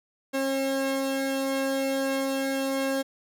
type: tone pair together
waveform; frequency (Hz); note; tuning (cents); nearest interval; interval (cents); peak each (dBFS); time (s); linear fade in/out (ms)
45% pulse; 270.4 / 540; C#4 / C#5; -43 / -45; octave; 1198; -28; 0.33-3.03; 20
effects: none